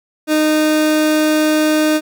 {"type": "tone", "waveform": "30% pulse", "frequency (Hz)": 307.9, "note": "D#4", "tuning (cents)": -18, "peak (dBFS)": -9, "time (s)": [0.27, 2.01], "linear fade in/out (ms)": 50, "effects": []}